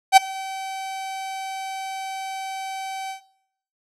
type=tone with ADSR envelope; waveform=45% pulse; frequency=769 Hz; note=G5; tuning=33 cents flat; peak=-5 dBFS; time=0.12-3.21 s; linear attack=49 ms; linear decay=13 ms; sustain=-23 dB; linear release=110 ms; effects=noise-tail reverb RT60 0.7 s tail -19 dB re dry + low-pass 11000 Hz 12 dB/octave